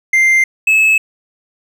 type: tone pair in turn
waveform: triangle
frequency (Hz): 2093 / 2595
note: C7 / E7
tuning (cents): 0 / -28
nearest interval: major third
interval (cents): 372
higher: second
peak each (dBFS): -6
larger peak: neither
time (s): 0.13-0.44 / 0.67-0.98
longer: neither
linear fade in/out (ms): 5
effects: none